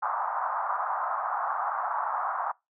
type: band-pass noise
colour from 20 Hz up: white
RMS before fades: -30 dBFS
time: 0.02-2.52 s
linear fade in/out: 10 ms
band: 710 to 1300 Hz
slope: 48 dB/octave
effects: noise-tail reverb RT60 0.2 s tail -23 dB re dry